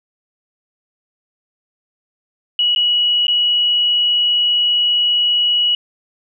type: tone with dropouts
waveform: sine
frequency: 2925 Hz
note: F#7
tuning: 21 cents flat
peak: -12 dBFS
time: 2.59-5.75 s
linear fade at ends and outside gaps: 2 ms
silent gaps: 2.75-2.76 / 3.269-3.281 s
effects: none